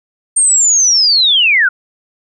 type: linear sweep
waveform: sine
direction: down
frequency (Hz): 8750 to 1396.9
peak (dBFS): -7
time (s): 0.36-1.69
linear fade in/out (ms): 10
effects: none